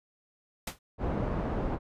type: noise with exponential decay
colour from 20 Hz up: pink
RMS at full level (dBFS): -30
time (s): 0.67-0.79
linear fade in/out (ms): 5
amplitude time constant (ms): 25
type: low-pass noise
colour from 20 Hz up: pink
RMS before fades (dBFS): -31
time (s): 0.98-1.79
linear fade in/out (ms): 50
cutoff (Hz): 850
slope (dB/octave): 12
effects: resampled to 32000 Hz